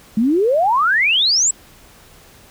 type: exponential sweep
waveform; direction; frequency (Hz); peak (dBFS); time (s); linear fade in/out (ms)
sine; up; 207.7 to 7902; -12; 0.17-1.51; 5
effects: pink hiss -46 dBFS RMS until 2.5 s